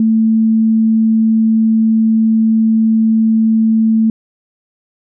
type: tone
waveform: sine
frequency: 222.1 Hz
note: A3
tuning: 16 cents sharp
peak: -8 dBFS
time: 0-4.1 s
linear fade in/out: 2 ms
effects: none